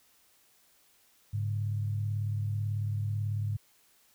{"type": "tone pair together", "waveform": "sine", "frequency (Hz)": [103.83, 142.03], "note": ["G#2", "C#3"], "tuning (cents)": [0, 42], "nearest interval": "perfect fourth", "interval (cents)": 542, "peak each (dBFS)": [-29, -39], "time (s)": [1.33, 3.57], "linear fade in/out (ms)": 10, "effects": ["white hiss -65 dBFS RMS until 4.14 s"]}